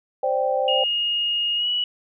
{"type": "chord", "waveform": "sine", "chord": "C suspended second", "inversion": "none", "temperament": "equal", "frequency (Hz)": [523.3, 587.3, 784], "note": ["C5", "D5", "G5"], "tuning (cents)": [0, 0, 0], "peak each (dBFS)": [-22, -25, -24], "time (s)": [0.23, 0.84], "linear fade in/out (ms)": 5}
{"type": "tone with pitch glide", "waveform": "sine", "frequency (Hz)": [2857, 2937], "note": ["F7", "F#7"], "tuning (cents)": [39, -13], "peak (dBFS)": -20, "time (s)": [0.68, 1.84], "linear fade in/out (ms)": 2, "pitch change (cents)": 48, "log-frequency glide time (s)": [1.56, 1.67]}
{"effects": []}